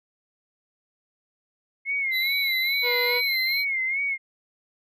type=tone with vibrato; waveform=sine; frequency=2152 Hz; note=C7; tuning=48 cents sharp; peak=-23 dBFS; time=1.85-4.18 s; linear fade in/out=50 ms; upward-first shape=sine; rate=2.4 Hz; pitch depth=81 cents each way
type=tone with pitch glide; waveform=square; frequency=3957 to 4123 Hz; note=B7 to C8; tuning=+3 to -26 cents; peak=-27 dBFS; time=2.11-3.65 s; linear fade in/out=50 ms; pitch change=+71 cents; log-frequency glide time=2.53-3.51 s
type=harmonic tone; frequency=487 Hz; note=B4; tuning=24 cents flat; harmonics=1 / 2 / 3 / 4 / 5 / 6 / 7 / 8 / 9 / 10; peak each=-27 / -32 / -39 / -40 / -40 / -45 / -44 / -45 / -45 / -48 dBFS; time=2.82-3.22 s; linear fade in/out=50 ms
effects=none